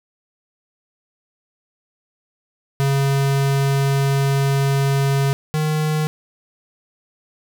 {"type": "tone pair in turn", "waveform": "square", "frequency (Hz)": [138, 154.19], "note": ["C#3", "D#3"], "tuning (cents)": [-7, -15], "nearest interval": "major second", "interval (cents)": 192, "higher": "second", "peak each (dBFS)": [-16, -18], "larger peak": "first", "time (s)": [[2.8, 5.33], [5.54, 6.07]], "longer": "first", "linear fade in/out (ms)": 0, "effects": []}